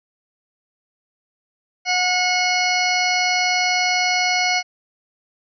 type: harmonic tone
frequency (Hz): 728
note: F#5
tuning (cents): -28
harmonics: 1 / 2 / 3 / 4 / 6 / 7 / 8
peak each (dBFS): -22 / -29 / -20 / -29 / -25 / -27 / -29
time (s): 1.85-4.63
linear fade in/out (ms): 50
effects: none